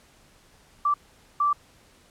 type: tone bursts at uneven times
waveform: sine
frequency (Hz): 1167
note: D6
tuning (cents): -11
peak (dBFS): -19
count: 2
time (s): 0.85-0.94 / 1.4-1.53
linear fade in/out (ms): 5
effects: pink hiss -57 dBFS RMS until 2.1 s + low-pass 11000 Hz 12 dB/octave